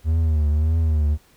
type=tone with vibrato; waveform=triangle; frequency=77.8 Hz; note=D#2; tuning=in tune; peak=-14 dBFS; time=0.04-1.18 s; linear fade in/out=50 ms; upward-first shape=triangle; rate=1.7 Hz; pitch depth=100 cents each way; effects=pink hiss -56 dBFS RMS until 1.36 s